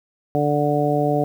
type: harmonic tone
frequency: 146.83 Hz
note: D3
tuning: in tune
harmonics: 1 / 2 / 3 / 4 / 5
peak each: -23 / -23 / -23 / -23 / -23 dBFS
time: 0.35-1.24 s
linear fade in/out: 0 ms
effects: 8-bit